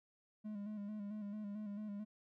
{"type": "tone with vibrato", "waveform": "triangle", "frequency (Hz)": 207.7, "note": "G#3", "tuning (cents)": 0, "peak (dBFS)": -40, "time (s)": [0.44, 2.05], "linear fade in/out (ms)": 20, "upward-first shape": "square", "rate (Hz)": 4.5, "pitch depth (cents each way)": 43, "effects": []}